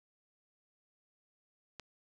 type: click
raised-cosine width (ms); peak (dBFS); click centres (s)
0.2; -27; 1.797
effects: none